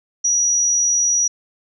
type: tone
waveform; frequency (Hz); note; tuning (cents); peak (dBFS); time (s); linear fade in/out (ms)
sine; 5810; F#8; -32; -14; 0.24-1.28; 10
effects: none